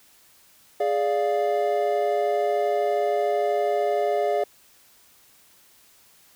triangle chord, D diminished, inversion second, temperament equal with one note detuned, 415.3 / 585.6 / 698.5 Hz, Ab4 / D5 / F5, 0 / -5 / 0 cents, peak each -23 dBFS, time 0.8-4.44 s, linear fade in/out 5 ms, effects white hiss -56 dBFS RMS until 6.35 s

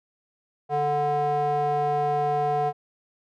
square tone with band-pass filter, 146.83 Hz, D3, in tune, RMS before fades -24 dBFS, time 0.69-2.73 s, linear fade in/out 50 ms, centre 650 Hz, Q 7.4, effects none

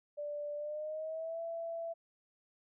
sine tone with pitch glide, 587.3 to 666.9 Hz, D5 to E5, 0 to +20 cents, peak -37 dBFS, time 0.17-1.94 s, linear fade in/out 20 ms, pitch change +220 cents, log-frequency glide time 0.56-1.41 s, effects none

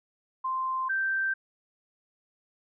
sine tone pair in turn, 1044 / 1564.2 Hz, C6 / G6, -4 / -4 cents, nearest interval perfect fifth, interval 700 cents, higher second, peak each -27 / -25 dBFS, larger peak second, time 0.44-0.89 / 0.89-1.34 s, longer neither, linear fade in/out 10 ms, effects none

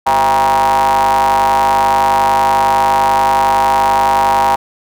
square ring-modulated tone, 70.7 Hz, C#2, 35 cents sharp, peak -7 dBFS, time 0.06-4.56 s, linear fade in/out 10 ms, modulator 874 Hz, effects none

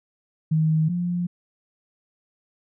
sine tone pair in turn, 157.6 / 175.81 Hz, D#3 / F3, +23 / +12 cents, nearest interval major second, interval 189 cents, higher second, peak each -17 / -22 dBFS, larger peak first, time 0.51-0.89 / 0.89-1.27 s, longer neither, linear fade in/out 10 ms, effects none

